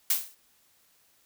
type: noise with exponential decay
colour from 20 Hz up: blue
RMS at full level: -20 dBFS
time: 0.1-0.35 s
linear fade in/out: 5 ms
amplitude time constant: 54 ms
effects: white hiss -65 dBFS RMS until 1.25 s